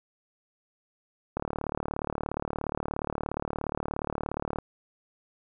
click train, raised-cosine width 1 ms, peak -16 dBFS, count 120, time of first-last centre 1.37-4.586 s, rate 37 Hz, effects none

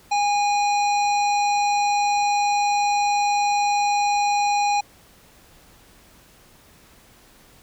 harmonic tone, 820 Hz, G#5, 22 cents flat, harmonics 1 / 3 / 5 / 7 / 9, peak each -18 / -28 / -32 / -35 / -37 dBFS, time 0.11-4.81 s, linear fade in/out 10 ms, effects pink hiss -52 dBFS RMS until 7.62 s

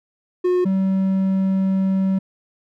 triangle tone pair in turn, 361.2 / 191.34 Hz, F#4 / G3, -42 / -42 cents, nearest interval major seventh, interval 1100 cents, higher first, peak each -13 / -14 dBFS, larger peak first, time 0.44-0.65 / 0.65-2.19 s, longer second, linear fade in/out 10 ms, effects none

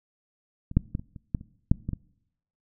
clicks, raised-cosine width 5 ms, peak -24 / -6 / -16 / -25 / -29 / -13 / -30 / -6 / -17 / -18 dBFS, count 10, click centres 0.714 / 0.77 / 0.951 / 0.995 / 1.162 / 1.348 / 1.411 / 1.715 / 1.89 / 1.933 s, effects noise-tail reverb RT60 0.8 s tail -23 dB re dry

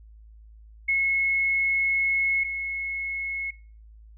sine tone pair in turn, 2180 / 2180 Hz, C#7 / C#7, -29 / -29 cents, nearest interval unison, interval 0 cents, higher neither, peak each -20 / -27 dBFS, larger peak first, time 0.88-2.44 / 2.44-3.51 s, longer first, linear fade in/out 10 ms, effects noise-tail reverb RT60 0.4 s tail -23 dB re dry + added 54 Hz sine -46 dBFS peak until 4.17 s

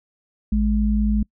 sine tone pair together, 55.68 / 210 Hz, A1 / G#3, +21 / +19 cents, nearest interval octave + major seventh, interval 2298 cents, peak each -19 dBFS, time 0.52-1.23 s, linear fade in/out 5 ms, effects noise-tail reverb RT60 0.1 s tail -26 dB re dry

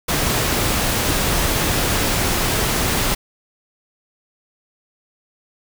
pink noise, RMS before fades -19 dBFS, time 0.08-3.15 s, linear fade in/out 10 ms, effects none

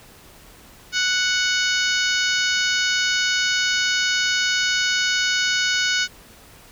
harmonic tone with a mistuned harmonic, 740 Hz, F#5, in tune, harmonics 2 / 3 / 4 / 5 / 6 / 7 / 8 / 9, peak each -22 / -27 / -26 / -28 / -28 / -28 / -32 / -31 dBFS, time 0.92-6.08 s, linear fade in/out 50 ms, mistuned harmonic 7, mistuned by -22 cents, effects pink hiss -47 dBFS RMS until 6.71 s

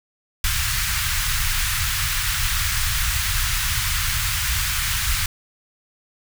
pink band-stop noise, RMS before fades -22 dBFS, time 0.44-5.26 s, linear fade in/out 2 ms, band 110 to 1300 Hz, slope 24 dB/octave, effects none

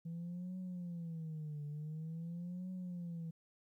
sine tone with vibrato, 164.81 Hz, E3, in tune, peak -39 dBFS, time 0.05-3.31 s, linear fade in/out 10 ms, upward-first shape triangle, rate 0.47 Hz, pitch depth 210 cents each way, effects tanh soft clip ceiling -39 dBFS + 13-bit

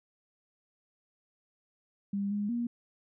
sine tone with pitch steps, 200 / 205.6 / 237.7 Hz, G3 / G#3 / A#3, +35 / -17 / +34 cents, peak -29 dBFS, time 2.13-2.67 s, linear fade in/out 5 ms, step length 180 ms, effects none

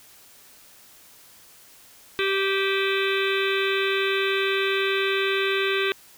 harmonic tone with a mistuned harmonic, 390 Hz, G4, 9 cents flat, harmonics 1 / 3 / 4 / 5 / 6 / 7 / 8 / 9 / 10, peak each -24 / -32 / -29 / -32 / -32 / -31 / -34 / -32 / -36 dBFS, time 2.19-5.92 s, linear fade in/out 0 ms, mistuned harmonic 7, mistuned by -92 cents, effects white hiss -51 dBFS RMS until 6.17 s

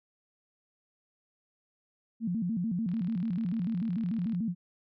sine tone with vibrato, 199.7 Hz, G3, 32 cents sharp, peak -28 dBFS, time 2.2-4.55 s, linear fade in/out 50 ms, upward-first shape square, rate 6.8 Hz, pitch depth 220 cents each way
click train, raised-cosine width 0.3 ms, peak -38 dBFS, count 57, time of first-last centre 2.89-4.348 s, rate 38.4 Hz
effects none

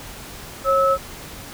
sine tone pair together, 543.9 / 1300 Hz, C#5 / E6, -33 / -24 cents, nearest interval octave + minor third, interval 1509 cents, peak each -17 dBFS, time 0.64-0.98 s, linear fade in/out 50 ms, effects pink hiss -37 dBFS RMS until 1.53 s

